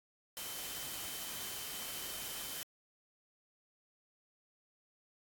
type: tone in noise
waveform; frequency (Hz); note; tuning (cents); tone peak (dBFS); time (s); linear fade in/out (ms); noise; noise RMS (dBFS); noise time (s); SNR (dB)
sine; 3072; G7; -36; -51; 0.37-2.63; 0; white; -43; 0.37-2.63; -11
effects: AAC 64 kbps